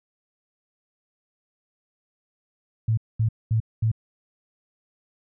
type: tone bursts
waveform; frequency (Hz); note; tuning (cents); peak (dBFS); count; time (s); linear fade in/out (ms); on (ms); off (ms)
sine; 111.3; A2; +20; -18; 4; 2.88-3.916; 5; 94; 220
effects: none